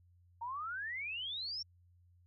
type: exponential sweep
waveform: sine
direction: up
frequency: 904 to 5588 Hz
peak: -38 dBFS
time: 0.41-1.63 s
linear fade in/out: 10 ms
effects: added 88 Hz sine -63 dBFS peak until 2.26 s